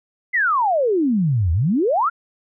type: exponential two-way sweep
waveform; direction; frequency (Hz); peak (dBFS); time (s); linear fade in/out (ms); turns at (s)
sine; down then up; 2093 to 77.78 to 1462; -15; 0.33-2.1; 20; 1.52
effects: none